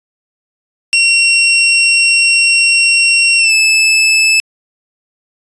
sawtooth tone with pitch glide, 2736 to 2618 Hz, F7 to E7, -36 to -13 cents, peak -4 dBFS, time 0.93-4.4 s, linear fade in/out 0 ms, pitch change -77 cents, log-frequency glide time 3.38-3.53 s, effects resampled to 22050 Hz

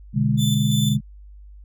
sine chord, G# diminished, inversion first, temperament equal with one note detuned, 124.04 / 146.83 / 207.7 Hz, B2 / D3 / G#3, +8 / 0 / 0 cents, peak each -21 dBFS, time 0.13-1.01 s, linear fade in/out 50 ms
sawtooth tone with tremolo, 3520 Hz, A7, in tune, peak -22 dBFS, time 0.37-0.97 s, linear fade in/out 50 ms, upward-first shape square, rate 2.9 Hz, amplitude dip 40%
effects added 50 Hz sine -40 dBFS peak until 1.64 s

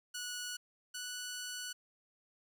10% pulse tone pair in turn, 1468 / 1479.1 Hz, F#6 / F#6, -14 / -1 cents, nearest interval unison, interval 13 cents, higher second, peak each -31 / -32 dBFS, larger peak first, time 0.14-0.57 / 0.94-1.73 s, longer second, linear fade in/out 10 ms, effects none

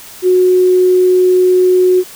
sine tone, 366.3 Hz, F#4, 17 cents flat, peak -6 dBFS, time 0.22-2.04 s, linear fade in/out 50 ms, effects white hiss -34 dBFS RMS until 2.15 s

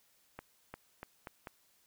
accelerating click train, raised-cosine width 0.5 ms, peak -28 dBFS, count 5, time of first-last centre 0.39-1.472 s, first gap 350 ms, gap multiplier 0.83, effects white hiss -70 dBFS RMS until 1.86 s

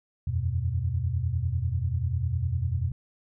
sine chord, E suspended second, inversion none, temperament equal, 82.41 / 92.5 / 123.47 Hz, E2 / F#2 / B2, 0 / 0 / 0 cents, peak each -29 dBFS, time 0.27-2.92 s, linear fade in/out 5 ms, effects none

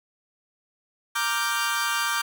sawtooth chord, G minor seventh, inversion first, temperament equal, 932.3 / 1174.7 / 1396.9 / 1568 Hz, Bb5 / D6 / F6 / G6, 0 / 0 / 0 / 0 cents, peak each -28 / -24 / -28 / -24 dBFS, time 1.15-2.22 s, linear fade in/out 10 ms, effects none

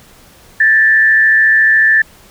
sine tone with frequency modulation, 1760 Hz, A6, in tune, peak -6 dBFS, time 0.6-2.02 s, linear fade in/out 5 ms, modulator 114 Hz, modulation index 0.52, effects pink hiss -43 dBFS RMS until 2.3 s

